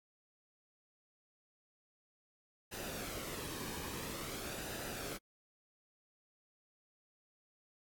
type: noise with flanger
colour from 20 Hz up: pink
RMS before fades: -44 dBFS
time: 2.71-5.18 s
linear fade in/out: 20 ms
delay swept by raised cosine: 0.9 to 1.48 ms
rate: 0.49 Hz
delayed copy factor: -0.5
effects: AAC 64 kbps